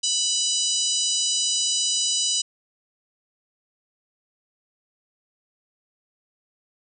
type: harmonic tone with a mistuned harmonic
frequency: 987.8 Hz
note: B5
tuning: in tune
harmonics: 3 / 4 / 5 / 6 / 7 / 8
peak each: -28 / -28 / -28 / -28 / -28 / -28 dBFS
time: 0.03-2.42 s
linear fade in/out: 10 ms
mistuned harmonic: 8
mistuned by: +39 cents
effects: none